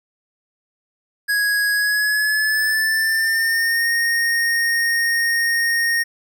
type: tone with pitch glide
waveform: square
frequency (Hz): 1661.2 to 1853.9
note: G#6 to A#6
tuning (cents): 0 to -10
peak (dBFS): -17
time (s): 1.28-6.04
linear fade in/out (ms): 20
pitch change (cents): +190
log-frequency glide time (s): 1.72-3.9
effects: none